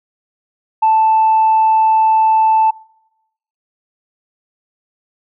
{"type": "tone", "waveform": "sine", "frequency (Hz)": 880, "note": "A5", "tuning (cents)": 0, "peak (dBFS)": -7, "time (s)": [0.82, 2.71], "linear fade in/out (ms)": 10, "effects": ["noise-tail reverb RT60 0.9 s tail -26 dB re dry", "tanh soft clip ceiling -5 dBFS"]}